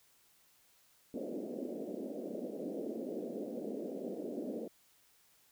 pink band-pass noise, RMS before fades -41 dBFS, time 1.14-4.68 s, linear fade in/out 2 ms, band 210 to 590 Hz, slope 48 dB/octave, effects white hiss -68 dBFS RMS until 5.51 s

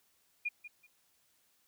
sine tone with echo, 2430 Hz, D#7, 42 cents flat, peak -31 dBFS, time 0.45-0.49 s, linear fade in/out 10 ms, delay 190 ms, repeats 2, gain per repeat -13 dB, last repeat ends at 0.87 s, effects white hiss -72 dBFS RMS until 1.67 s

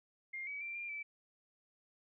sine tone with pitch steps, 2118 / 2275 / 2355 / 2393 / 2316 Hz, C7 / C#7 / D7 / D7 / D7, +21 / +44 / +4 / +32 / -25 cents, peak -40 dBFS, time 0.33-1.03 s, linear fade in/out 10 ms, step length 140 ms, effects none

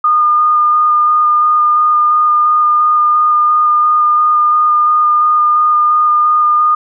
sine tone with vibrato, 1217 Hz, D#6, 39 cents flat, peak -7 dBFS, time 0.04-6.75 s, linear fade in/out 5 ms, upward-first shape square, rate 2.9 Hz, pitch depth 9 cents each way, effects none

